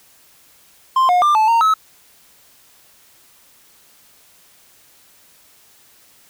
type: tone with pitch steps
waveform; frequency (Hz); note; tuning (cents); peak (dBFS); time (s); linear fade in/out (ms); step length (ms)
triangle; 1047 / 718 / 1191 / 871 / 922 / 1291; C6 / F5 / D6 / A5 / A#5 / E6; +1 / +48 / +24 / -18 / -19 / -37; -9; 0.96-1.74; 5; 130
effects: white hiss -51 dBFS RMS until 6.29 s